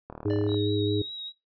click train, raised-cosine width 1 ms, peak -25 dBFS, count 18, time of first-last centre 0.1-0.544 s, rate 38.3 Hz
harmonic tone, 103.3 Hz, G#2, 9 cents flat, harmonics 1 / 3 / 4, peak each -28 / -28 / -28 dBFS, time 0.25-1.02 s, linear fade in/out 5 ms
square tone with exponential decay, 587.3 Hz, D5, in tune, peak -34 dBFS, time 0.3-0.86 s, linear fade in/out 1 ms, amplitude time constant 120 ms
sine tone with vibrato, 3823 Hz, A#7, 43 cents sharp, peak -35 dBFS, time 0.47-1.33 s, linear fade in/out 50 ms, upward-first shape triangle, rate 4.9 Hz, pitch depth 26 cents each way
effects noise-tail reverb RT60 0.2 s tail -19 dB re dry + resampled to 11025 Hz

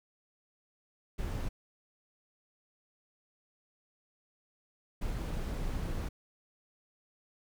brown noise bursts at uneven times, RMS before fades -35 dBFS, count 2, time 1.18-1.49 / 5.01-6.09 s, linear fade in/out 10 ms, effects none

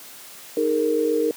sine chord, D# suspended fourth, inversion none, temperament equal with one note detuned, 311.1 / 415.3 / 462.7 Hz, D#4 / G#4 / A#4, 0 / 0 / -13 cents, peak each -24 / -26 / -20 dBFS, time 0.57-1.31 s, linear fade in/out 2 ms, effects white hiss -42 dBFS RMS until 1.36 s + high-pass 150 Hz 12 dB/octave

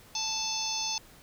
harmonic tone with a mistuned harmonic, 877 Hz, A5, 6 cents flat, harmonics 1 / 3 / 4 / 5 / 6 / 7, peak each -38 / -40 / -39 / -36 / -35 / -35 dBFS, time 0.15-0.98 s, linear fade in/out 2 ms, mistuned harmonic 7, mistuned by +26 cents, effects pink hiss -55 dBFS RMS until 1.22 s

